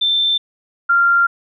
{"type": "tone pair in turn", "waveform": "sine", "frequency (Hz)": [3557, 1388.1], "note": ["A7", "F6"], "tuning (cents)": [18, -11], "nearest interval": "octave + major third", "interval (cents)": 1629, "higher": "first", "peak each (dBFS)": [-13, -10], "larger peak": "second", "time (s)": [[0.01, 0.38], [0.89, 1.27]], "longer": "second", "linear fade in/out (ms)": 10, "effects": []}